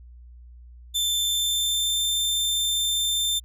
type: tone with pitch glide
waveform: sawtooth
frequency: 3546 to 3575 Hz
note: A7 to A7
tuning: +13 to +27 cents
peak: -19 dBFS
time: 0.94-3.4 s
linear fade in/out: 20 ms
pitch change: +14 cents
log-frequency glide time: 1.14-2.04 s
effects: added 60 Hz sine -43 dBFS peak until 3.44 s